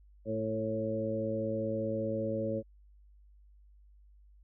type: harmonic tone with a mistuned harmonic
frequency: 110 Hz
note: A2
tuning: in tune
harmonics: 1 / 2 / 3 / 4 / 5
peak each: -39 / -37 / -39 / -39 / -34 dBFS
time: 0.25-2.63 s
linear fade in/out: 50 ms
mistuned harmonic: 4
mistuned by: +19 cents
effects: added 50 Hz sine -56 dBFS peak until 4.43 s